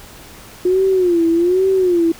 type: tone with vibrato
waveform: sine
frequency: 356.2 Hz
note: F4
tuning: 34 cents sharp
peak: -11 dBFS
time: 0.65-2.12 s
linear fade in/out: 5 ms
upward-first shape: sine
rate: 1.2 Hz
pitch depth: 130 cents each way
effects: pink hiss -39 dBFS RMS until 2.19 s